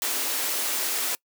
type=high-pass noise; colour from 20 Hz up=white; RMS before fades=-27 dBFS; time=0.02-1.15 s; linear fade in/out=0 ms; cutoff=250 Hz; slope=48 dB/octave; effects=noise-tail reverb RT60 0.1 s tail -25 dB re dry